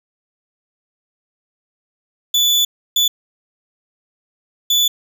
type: tone bursts at uneven times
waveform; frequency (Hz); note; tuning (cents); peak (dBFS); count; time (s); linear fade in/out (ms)
35% pulse; 3471; A7; -24; -10; 3; 2.34-2.65 / 2.96-3.08 / 4.7-4.88; 5
effects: none